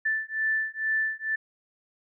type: beating tone pair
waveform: sine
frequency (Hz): 1760 / 1762.2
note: A6 / A6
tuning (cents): 0 / +2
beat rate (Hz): 2.2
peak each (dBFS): -28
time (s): 0.05-1.36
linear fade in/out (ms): 10
effects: none